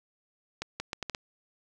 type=accelerating click train; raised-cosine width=0.2 ms; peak=-16 dBFS; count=6; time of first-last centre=0.62-1.148 s; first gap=180 ms; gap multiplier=0.73; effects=none